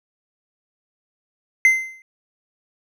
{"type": "tone with exponential decay", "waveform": "triangle", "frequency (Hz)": 2071, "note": "C7", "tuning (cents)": -18, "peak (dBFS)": -6, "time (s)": [1.65, 2.02], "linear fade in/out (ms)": 1, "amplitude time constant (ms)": 80, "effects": []}